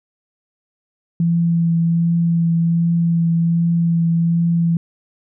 sine tone with vibrato, 168 Hz, E3, 33 cents sharp, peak -13 dBFS, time 1.2-4.77 s, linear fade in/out 2 ms, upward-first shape triangle, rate 1.3 Hz, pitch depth 15 cents each way, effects none

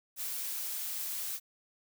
blue noise, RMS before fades -37 dBFS, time 0.16-1.4 s, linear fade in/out 50 ms, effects none

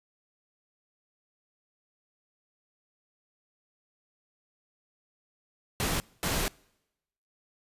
pink noise bursts at uneven times, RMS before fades -29 dBFS, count 2, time 5.8-6 / 6.23-6.48 s, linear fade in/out 0 ms, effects noise-tail reverb RT60 0.9 s tail -26 dB re dry + resampled to 32000 Hz

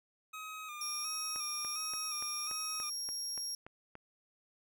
25% pulse tone with vibrato, 1236 Hz, D#6, 12 cents flat, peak -39 dBFS, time 0.33-2.9 s, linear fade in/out 10 ms, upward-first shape square, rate 1.4 Hz, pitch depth 43 cents each way
30% pulse tone, 5588 Hz, F8, in tune, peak -33 dBFS, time 0.81-3.55 s, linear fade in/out 2 ms
click train, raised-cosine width 0.5 ms, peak -33 dBFS, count 10, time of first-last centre 1.36-3.954 s, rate 3.47 Hz
effects none

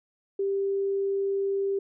sine tone, 393.9 Hz, G4, 8 cents sharp, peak -24 dBFS, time 0.39-1.79 s, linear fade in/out 5 ms, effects none

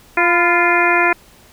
harmonic tone with a mistuned harmonic, 348.6 Hz, F4, 3 cents flat, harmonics 1 / 2 / 3 / 4 / 5 / 6 / 7, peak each -19 / -19 / -19 / -19 / -19 / -19 / -19 dBFS, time 0.17-1.13 s, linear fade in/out 5 ms, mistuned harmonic 3, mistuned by -55 cents, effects pink hiss -47 dBFS RMS until 1.52 s

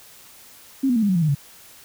sine tone with pitch steps, 269.2 / 245.4 / 223.8 / 204 / 186.01 / 169.59 / 154.61 / 140.97 Hz, C4 / B3 / A3 / G#3 / F#3 / E3 / D#3 / C#3, +49 / -11 / +30 / -31 / +9 / +49 / -11 / +29 cents, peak -16 dBFS, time 0.83-1.35 s, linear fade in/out 10 ms, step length 65 ms, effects white hiss -47 dBFS RMS until 1.84 s

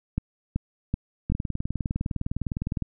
two click trains, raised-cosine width 5 ms, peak -15 / -12 dBFS, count 31 / 4, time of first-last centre 1.3-2.823 / 0.18-1.321 s, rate 19.7 / 2.63 Hz, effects none

